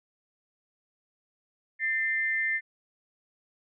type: tone pair together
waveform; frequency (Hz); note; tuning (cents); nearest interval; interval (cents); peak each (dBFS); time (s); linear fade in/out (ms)
sine; 1797 / 2083; A6 / C7; +36 / -8; minor third; 256; -28; 1.79-2.61; 50
effects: none